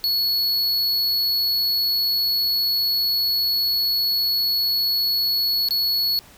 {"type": "tone with dropouts", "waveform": "square", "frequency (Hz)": 4385, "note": "C#8", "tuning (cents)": -20, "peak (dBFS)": -19, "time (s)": [0.04, 6.19], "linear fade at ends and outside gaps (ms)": 0, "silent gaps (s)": [5.686, 5.708], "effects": ["pink hiss -48 dBFS RMS until 6.37 s"]}